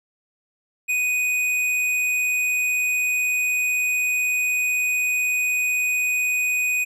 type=tone with hard clipping; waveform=triangle; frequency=2489 Hz; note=D#7; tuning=in tune; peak=-21 dBFS; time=0.88-6.85 s; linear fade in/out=20 ms; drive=14 dB; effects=none